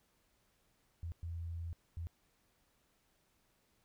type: tone bursts at uneven times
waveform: sine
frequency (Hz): 84.1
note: E2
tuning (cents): +35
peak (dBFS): -39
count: 3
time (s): 1.03-1.12 / 1.23-1.73 / 1.97-2.07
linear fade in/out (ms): 0
effects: pink hiss -75 dBFS RMS until 3.84 s